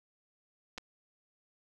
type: clicks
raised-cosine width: 0.2 ms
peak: -24 dBFS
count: 2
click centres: 0.778 / 0.782 s
effects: none